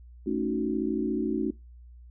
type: chord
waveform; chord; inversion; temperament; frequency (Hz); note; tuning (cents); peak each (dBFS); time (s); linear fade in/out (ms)
sine; D# half-diminished seventh; second; equal; 220 / 277.2 / 311.1 / 370; A3 / C#4 / D#4 / F#4; 0 / 0 / 0 / 0; -31; 0.26-1.51; 10
effects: noise-tail reverb RT60 0.2 s tail -22 dB re dry + added 60 Hz sine -46 dBFS peak until 2.1 s